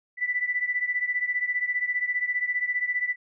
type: beating tone pair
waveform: sine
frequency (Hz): 1975.5 / 1990.5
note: B6 / B6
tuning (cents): 0 / +13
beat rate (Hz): 15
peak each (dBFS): -26 / -29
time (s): 0.17-3.16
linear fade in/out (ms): 50
effects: none